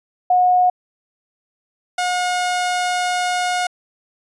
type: tone pair in turn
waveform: sine / sawtooth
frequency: 726 / 721 Hz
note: F#5 / F#5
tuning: -33 / -45 cents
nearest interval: unison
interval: 12 cents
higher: first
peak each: -11 / -14 dBFS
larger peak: first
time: 0.3-0.7 / 1.98-3.67 s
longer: second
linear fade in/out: 5 ms
effects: resampled to 22050 Hz